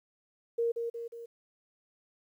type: tone with echo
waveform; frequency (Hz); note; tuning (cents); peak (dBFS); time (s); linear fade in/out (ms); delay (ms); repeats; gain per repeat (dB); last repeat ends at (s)
sine; 466.2; A#4; 0; -26; 0.58-0.72; 10; 180; 3; -5; 1.26
effects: 11-bit